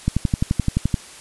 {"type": "click train", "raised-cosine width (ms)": 5, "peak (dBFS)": -5, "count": 11, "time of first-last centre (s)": [0.08, 0.942], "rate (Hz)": 11.6, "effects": ["white hiss -41 dBFS RMS until 1.2 s", "resampled to 24000 Hz"]}